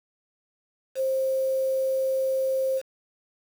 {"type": "tone with quantisation", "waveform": "sine", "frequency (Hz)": 529, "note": "C5", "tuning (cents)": 19, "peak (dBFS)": -22, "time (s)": [0.95, 2.82], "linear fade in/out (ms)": 50, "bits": 7, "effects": []}